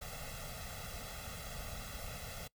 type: noise with comb filter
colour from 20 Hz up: pink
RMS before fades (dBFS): -45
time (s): 0.01-2.48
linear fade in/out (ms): 10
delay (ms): 1.5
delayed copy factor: +0.95
effects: noise-tail reverb RT60 0.1 s tail -22 dB re dry